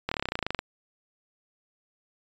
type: slowing click train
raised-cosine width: 0.3 ms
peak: -12 dBFS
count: 16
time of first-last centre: 0.09-0.591 s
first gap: 25 ms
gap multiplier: 1.04
effects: resampled to 16000 Hz